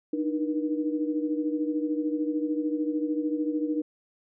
sine tone cluster, 301.2 / 314.6 / 480 Hz, D4 / D#4 / B4, +44 / +19 / -49 cents, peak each -27 / -31 / -34 dBFS, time 0.13-3.82 s, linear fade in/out 5 ms, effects none

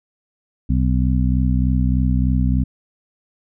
harmonic tone, 63.3 Hz, B1, 43 cents sharp, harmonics 1 / 2 / 3 / 4, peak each -17 / -20 / -22 / -23 dBFS, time 0.69-2.64 s, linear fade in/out 10 ms, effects none

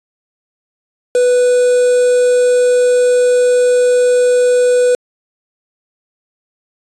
triangle tone with quantisation, 494.1 Hz, B4, 1 cent sharp, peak -6 dBFS, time 1.15-4.95 s, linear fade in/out 2 ms, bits 4, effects resampled to 24000 Hz

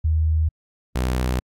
sine / sawtooth tone pair in turn, 79 / 62.82 Hz, D#2 / B1, +27 / +30 cents, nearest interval major third, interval 397 cents, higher first, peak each -16 dBFS, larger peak neither, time 0.04-0.49 / 0.95-1.4 s, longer neither, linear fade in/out 10 ms, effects AAC 64 kbps

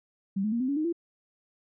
sine tone with pitch steps, 194.8 / 213.7 / 234.3 / 257 / 281.9 / 309.2 / 339.2 Hz, G3 / G#3 / A#3 / C4 / C#4 / D#4 / E4, -11 / +50 / +9 / -31 / +29 / -11 / +50 cents, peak -25 dBFS, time 0.36-0.927 s, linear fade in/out 10 ms, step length 81 ms, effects none

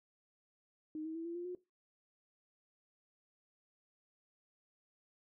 sine tone with pitch steps, 310 / 319.5 / 329.2 / 339.2 / 349.6 / 360.2 Hz, D#4 / D#4 / E4 / E4 / F4 / F#4, -6 / +46 / -2 / +50 / +2 / -46 cents, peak -39 dBFS, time 0.95-1.55 s, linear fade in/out 2 ms, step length 100 ms, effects noise-tail reverb RT60 0.2 s tail -17 dB re dry

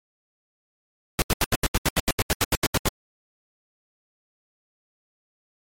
pink noise bursts, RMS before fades -20 dBFS, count 16, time 1.19-2.885 s, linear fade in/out 0 ms, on 30 ms, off 81 ms, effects MP3 64 kbps

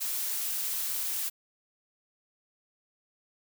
blue noise, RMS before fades -32 dBFS, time 0-1.3 s, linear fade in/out 20 ms, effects none

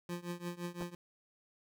25% pulse tone with tremolo, 174.61 Hz, F3, in tune, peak -32 dBFS, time 0.09-0.95 s, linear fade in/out 2 ms, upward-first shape triangle, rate 5.8 Hz, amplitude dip 95%
clicks, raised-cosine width 1 ms, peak -30 dBFS, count 2, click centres 0.809 / 0.822 s
effects none

